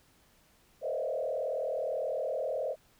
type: tone with frequency modulation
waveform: sine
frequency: 574 Hz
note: D5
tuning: 40 cents flat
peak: -30 dBFS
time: 0.81-2.76 s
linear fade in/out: 50 ms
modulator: 39.2 Hz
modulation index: 2.2
effects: pink hiss -65 dBFS RMS until 2.99 s